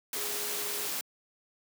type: tone in noise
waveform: sine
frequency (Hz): 415.3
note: G#4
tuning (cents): 0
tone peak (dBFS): -43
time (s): 0.16-0.87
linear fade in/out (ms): 2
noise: white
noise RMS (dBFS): -34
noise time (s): 0.13-1.01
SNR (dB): -12
effects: high-pass 200 Hz 12 dB/octave